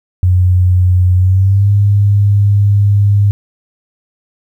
sine tone with pitch glide, 91 to 101.56 Hz, F#2 to G#2, -28 to -38 cents, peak -6 dBFS, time 0.23-3.31 s, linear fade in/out 0 ms, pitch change +190 cents, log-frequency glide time 1.15-1.7 s, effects 8-bit

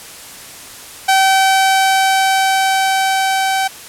sawtooth tone with level ramp, 769 Hz, G5, 33 cents flat, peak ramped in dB -5 to -10 dBFS, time 1.08-3.68 s, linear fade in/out 10 ms, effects white hiss -34 dBFS RMS until 3.88 s + low-pass 12000 Hz 12 dB/octave

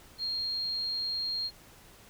sine tone, 4230 Hz, C8, 18 cents sharp, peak -30 dBFS, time 0.18-1.51 s, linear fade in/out 50 ms, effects pink hiss -55 dBFS RMS until 2.09 s

